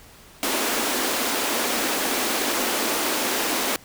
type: high-pass noise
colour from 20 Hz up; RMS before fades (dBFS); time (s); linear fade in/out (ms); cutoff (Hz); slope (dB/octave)
pink; -24; 0.43-3.76; 0; 230; 48
effects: pink hiss -48 dBFS RMS until 3.84 s